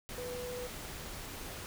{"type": "tone in noise", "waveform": "sine", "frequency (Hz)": 493.9, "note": "B4", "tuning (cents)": 0, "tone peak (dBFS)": -39, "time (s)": [0.18, 0.67], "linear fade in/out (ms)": 0, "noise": "pink", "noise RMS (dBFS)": -44, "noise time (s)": [0.09, 1.66], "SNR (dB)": 2, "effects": []}